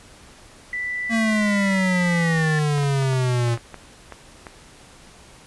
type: tone with pitch glide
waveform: sine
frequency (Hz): 1979 to 1763.1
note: B6 to A6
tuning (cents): +3 to +3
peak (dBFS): -24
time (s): 0.73-2.59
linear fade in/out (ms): 2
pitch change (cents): -200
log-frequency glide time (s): 2.21-2.46
type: exponential sweep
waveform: square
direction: down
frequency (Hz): 230.3 to 115.8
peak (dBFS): -19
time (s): 1.09-3.58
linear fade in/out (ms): 50
type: clicks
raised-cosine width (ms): 0.5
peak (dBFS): -20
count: 10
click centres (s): 2.781 / 2.833 / 3.025 / 3.132 / 3.481 / 3.541 / 3.575 / 3.743 / 4.123 / 4.468
effects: pink hiss -47 dBFS RMS until 5.46 s + resampled to 24000 Hz